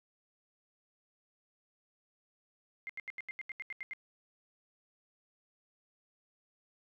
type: tone bursts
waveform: sine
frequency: 2105 Hz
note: C7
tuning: 10 cents sharp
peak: -38 dBFS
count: 11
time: 2.87-3.934 s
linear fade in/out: 0 ms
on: 24 ms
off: 80 ms
effects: none